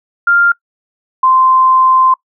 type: tone pair in turn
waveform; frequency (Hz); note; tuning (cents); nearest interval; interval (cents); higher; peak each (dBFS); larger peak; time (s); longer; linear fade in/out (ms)
sine; 1396.9 / 1039.7; F6 / C6; 0 / -11; perfect fourth; 511; first; -6; neither; 0.27-0.52 / 1.23-2.14; second; 5
effects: noise-tail reverb RT60 0.1 s tail -23 dB re dry